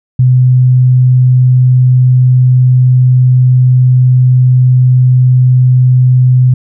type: tone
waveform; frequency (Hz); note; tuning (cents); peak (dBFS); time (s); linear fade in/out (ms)
sine; 126.9; B2; +47; -3; 0.19-6.54; 5
effects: none